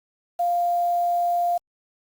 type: tone with quantisation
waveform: sine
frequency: 698.5 Hz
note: F5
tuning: in tune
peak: -19 dBFS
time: 0.39-1.58 s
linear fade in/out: 10 ms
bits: 7
effects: Opus 48 kbps